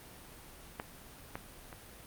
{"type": "clicks", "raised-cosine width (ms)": 0.5, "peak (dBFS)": [-21, -22, -30], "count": 3, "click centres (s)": [0.799, 1.355, 1.728], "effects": ["pink hiss -52 dBFS RMS until 2.06 s", "Opus 32 kbps"]}